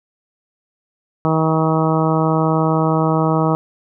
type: harmonic tone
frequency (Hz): 159.2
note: D#3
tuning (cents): +40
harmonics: 1 / 2 / 3 / 4 / 5 / 6 / 7 / 8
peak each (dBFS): -17 / -20 / -22 / -23 / -24 / -25 / -25 / -26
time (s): 1.25-3.55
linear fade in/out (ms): 0
effects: none